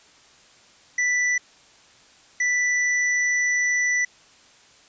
square tone pair in turn, 1975.5 / 1975.5 Hz, B6 / B6, 0 / 0 cents, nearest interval unison, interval 0 cents, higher neither, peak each -20 / -20 dBFS, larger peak neither, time 0.98-1.38 / 2.4-4.05 s, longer second, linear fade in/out 5 ms, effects white hiss -53 dBFS RMS until 4.88 s + resampled to 16000 Hz

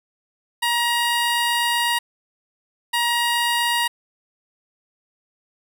15% pulse tone bursts at uneven times, 948 Hz, A#5, 29 cents sharp, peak -12 dBFS, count 2, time 0.62-1.99 / 2.93-3.88 s, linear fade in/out 10 ms, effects none

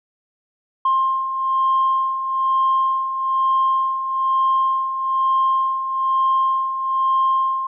sine beating tone pair, 1058 / 1059.1 Hz, C6 / C6, +19 / +21 cents, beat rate 1.1 Hz, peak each -23 / -16 dBFS, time 0.85-7.67 s, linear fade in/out 5 ms, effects tanh soft clip ceiling -10 dBFS

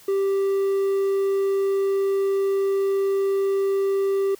triangle tone, 392 Hz, G4, in tune, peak -17 dBFS, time 0.08-4.35 s, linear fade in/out 5 ms, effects white hiss -50 dBFS RMS until 4.39 s

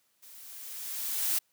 blue noise with level ramp, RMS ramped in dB -52 to -27 dBFS, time 0.22-1.39 s, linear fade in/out 10 ms, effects white hiss -72 dBFS RMS until 1.52 s + high-pass 100 Hz 12 dB/octave

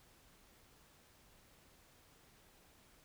silence, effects pink hiss -66 dBFS RMS until 3.04 s

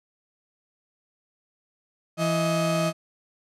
35% pulse tone pair together, 166.87 / 630 Hz, E3 / D#5, +21 / +21 cents, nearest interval octave + major seventh, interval 2300 cents, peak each -23 dBFS, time 2.17-2.93 s, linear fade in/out 50 ms, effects low-pass 10000 Hz 12 dB/octave

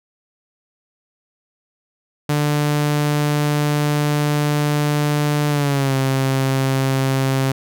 sawtooth tone with pitch glide, 147.8 to 133.98 Hz, D3 to C3, +11 to +41 cents, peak -12 dBFS, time 2.29-7.52 s, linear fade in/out 5 ms, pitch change -170 cents, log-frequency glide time 5.49-5.95 s, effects none

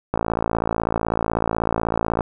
click train, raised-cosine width 1 ms, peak -6 dBFS, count 117, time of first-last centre 0.14-2.208 s, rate 56.1 Hz, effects none

